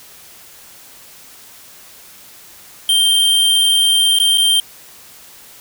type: tone with dropouts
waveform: square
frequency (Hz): 3159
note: G7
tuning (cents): +13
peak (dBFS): -11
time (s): 2.89-4.6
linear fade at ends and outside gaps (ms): 2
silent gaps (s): 4.188-4.199 / 4.375-4.38
effects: white hiss -41 dBFS RMS until 5.6 s